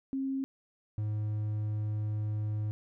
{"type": "tone pair in turn", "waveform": ["sine", "triangle"], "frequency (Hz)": [268.7, 106.26], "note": ["C4", "G#2"], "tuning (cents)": [46, 40], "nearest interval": "octave + major third", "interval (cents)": 1606, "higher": "first", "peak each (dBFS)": [-30, -28], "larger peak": "second", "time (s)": [[0.13, 0.44], [0.98, 2.71]], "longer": "second", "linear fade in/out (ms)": 0, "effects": []}